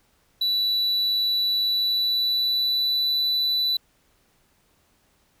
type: tone with pitch glide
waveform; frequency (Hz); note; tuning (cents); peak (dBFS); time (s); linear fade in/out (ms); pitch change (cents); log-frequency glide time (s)
triangle; 3951 to 3976; B7 to B7; 0 to +11; -19; 0.41-3.77; 5; +11; 1.6-3.2
effects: pink hiss -64 dBFS RMS until 5.4 s